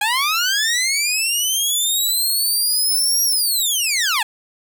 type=linear two-way sweep; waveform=15% pulse; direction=up then down; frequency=808 to 5700 to 808 Hz; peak=-10 dBFS; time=0.01-4.23 s; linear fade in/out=5 ms; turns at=3.24 s; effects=none